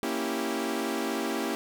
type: chord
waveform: sawtooth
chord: A# diminished seventh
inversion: none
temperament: equal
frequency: 233.1 / 277.2 / 329.6 / 392 Hz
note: A#3 / C#4 / E4 / G4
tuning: 0 / 0 / 0 / 0 cents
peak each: -30 dBFS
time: 0.03-1.55 s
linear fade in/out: 0 ms
effects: none